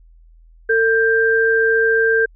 sine tone pair together, 450.4 / 1582 Hz, A4 / G6, +40 / +15 cents, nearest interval octave + minor seventh, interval 2175 cents, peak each -15 dBFS, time 0.69-2.26 s, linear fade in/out 10 ms, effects added 41 Hz sine -44 dBFS peak until 2.35 s

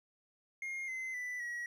triangle tone with pitch steps, 2132 / 2057 / 1984.6 / 1914.8 Hz, C7 / C7 / B6 / A#6, +32 / -30 / +8 / +46 cents, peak -36 dBFS, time 0.62-1.66 s, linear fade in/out 2 ms, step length 260 ms, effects none

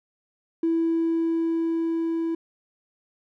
triangle tone with level ramp, 329.8 Hz, E4, 1 cent sharp, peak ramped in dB -16 to -21 dBFS, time 0.63-2.35 s, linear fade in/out 5 ms, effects tanh soft clip ceiling -17 dBFS

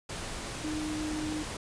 sine tone in noise, 307 Hz, D#4, 23 cents flat, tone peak -32 dBFS, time 0.64-1.43 s, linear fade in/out 5 ms, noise pink, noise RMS -38 dBFS, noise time 0.09-1.57 s, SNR +3 dB, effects resampled to 22050 Hz

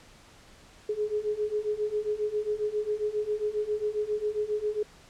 sine beating tone pair, 417.8 / 425.2 Hz, G#4 / G#4, +10 / +41 cents, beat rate 7.4 Hz, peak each -31 / -29 dBFS, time 0.89-4.83 s, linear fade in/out 5 ms, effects pink hiss -54 dBFS RMS until 5.09 s + low-pass 8000 Hz 12 dB/octave

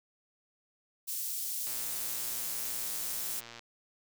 white high-pass noise, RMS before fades -36 dBFS, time 1.07-3.41 s, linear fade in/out 20 ms, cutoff 5700 Hz, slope 12 dB/octave
click train, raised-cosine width 0.2 ms, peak -29 dBFS, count 226, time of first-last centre 1.67-3.593 s, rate 117 Hz
effects none

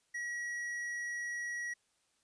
triangle tone with tanh clipping, 1916 Hz, A#6, 47 cents sharp, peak -38 dBFS, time 0.14-1.74 s, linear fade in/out 10 ms, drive 13 dB, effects white hiss -75 dBFS RMS until 2.23 s + resampled to 22050 Hz

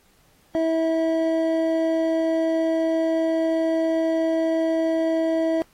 triangle tone pair together, 324.8 / 649.6 Hz, E4 / E5, -26 / -26 cents, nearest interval octave, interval 1200 cents, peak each -20 dBFS, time 0.55-5.62 s, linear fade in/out 0 ms, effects pink hiss -60 dBFS RMS until 5.73 s + AAC 48 kbps

